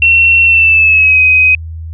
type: tone with pitch glide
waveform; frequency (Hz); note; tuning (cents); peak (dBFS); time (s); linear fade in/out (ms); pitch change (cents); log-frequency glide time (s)
sine; 2715 to 2519; F7 to D#7; -50 to +21; -4; 0.02-1.55; 2; -129; 0.45-1.21
effects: added 81 Hz sine -21 dBFS peak until 1.93 s